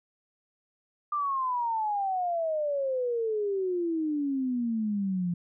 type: exponential sweep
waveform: sine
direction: down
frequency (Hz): 1200 to 171.3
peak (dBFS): -26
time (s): 1.12-5.34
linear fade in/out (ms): 5
effects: none